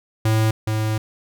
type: tone pair in turn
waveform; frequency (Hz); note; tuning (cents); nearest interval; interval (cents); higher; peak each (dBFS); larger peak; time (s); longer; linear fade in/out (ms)
square; 110 / 108.86; A2 / A2; 0 / -18; unison; 18; first; -16 / -20; first; 0.25-0.51 / 0.67-0.98; second; 5
effects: none